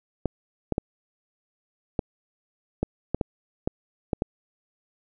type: clicks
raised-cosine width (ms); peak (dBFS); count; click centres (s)
2; -10; 10; 0.257 / 0.723 / 0.781 / 1.992 / 2.83 / 3.146 / 3.212 / 3.675 / 4.132 / 4.221
effects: none